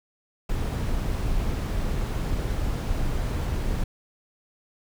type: noise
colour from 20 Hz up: brown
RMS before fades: -26 dBFS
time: 0.49-3.84 s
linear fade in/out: 5 ms
effects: none